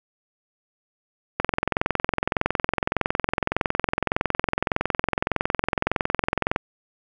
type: click train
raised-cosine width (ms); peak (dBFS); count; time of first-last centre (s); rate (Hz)
0.5; -5; 113; 1.4-6.561; 21.7
effects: none